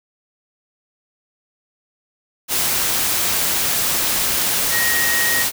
sine tone in noise, 1881 Hz, A#6, 15 cents sharp, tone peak -19 dBFS, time 4.7-5.46 s, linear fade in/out 50 ms, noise white, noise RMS -19 dBFS, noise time 2.48-5.52 s, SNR -3 dB, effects none

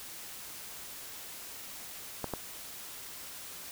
clicks, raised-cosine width 1 ms, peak -19 / -19 dBFS, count 2, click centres 2.243 / 2.337 s, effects white hiss -45 dBFS RMS until 3.71 s

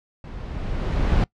brown noise with level ramp, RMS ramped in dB -36 to -17 dBFS, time 0.24-1.24 s, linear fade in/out 2 ms, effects noise-tail reverb RT60 0.1 s tail -23 dB re dry + low-pass 4000 Hz 12 dB/octave

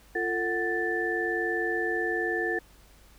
sine tone cluster, 347.1 / 448 / 740 / 1762 Hz, F4 / A4 / F#5 / A6, -11 / +31 / 0 / +2 cents, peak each -31 / -32 / -36 / -29 dBFS, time 0.15-2.59 s, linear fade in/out 5 ms, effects added 50 Hz sine -55 dBFS peak until 3.18 s + pink hiss -58 dBFS RMS until 3.18 s

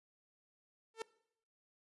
sawtooth tone with exponential growth, 448.5 Hz, A4, 33 cents sharp, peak -32 dBFS, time 0.94-1.02 s, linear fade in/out 2 ms, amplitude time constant 17 ms, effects noise-tail reverb RT60 0.7 s tail -21 dB re dry + resampled to 24000 Hz

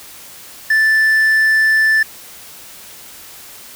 triangle tone, 1760 Hz, A6, in tune, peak -8 dBFS, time 0.7-2.03 s, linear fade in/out 5 ms, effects white hiss -37 dBFS RMS until 3.75 s

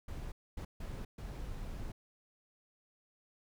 brown noise bursts at uneven times, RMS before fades -42 dBFS, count 4, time 0.08-0.32 / 0.57-0.65 / 0.8-1.05 / 1.18-1.92 s, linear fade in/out 5 ms, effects none

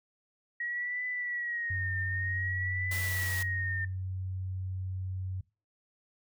sine tone with vibrato, 1900 Hz, A#6, 33 cents sharp, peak -32 dBFS, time 0.6-3.85 s, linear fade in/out 5 ms, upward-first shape triangle, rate 0.54 Hz, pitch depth 88 cents each way
sine tone, 93.4 Hz, F#2, 17 cents sharp, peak -33 dBFS, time 1.7-5.41 s, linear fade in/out 5 ms
white noise, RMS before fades -39 dBFS, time 2.91-3.43 s, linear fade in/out 5 ms
effects noise-tail reverb RT60 0.3 s tail -21 dB re dry

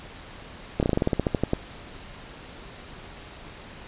slowing click train, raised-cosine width 2 ms, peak -8 dBFS, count 14, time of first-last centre 0.8-1.534 s, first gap 28 ms, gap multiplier 1.11, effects pink hiss -43 dBFS RMS until 3.87 s + resampled to 8000 Hz

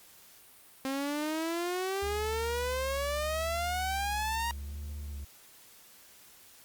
sawtooth exponential sweep, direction up, 265 to 947 Hz, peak -27 dBFS, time 0.85-4.51 s, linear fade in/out 0 ms
triangle tone with vibrato, 70.3 Hz, C#2, 25 cents sharp, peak -35 dBFS, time 2.02-5.25 s, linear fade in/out 10 ms, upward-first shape sine, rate 0.78 Hz, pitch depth 85 cents each way
effects white hiss -56 dBFS RMS until 6.64 s + Opus 48 kbps

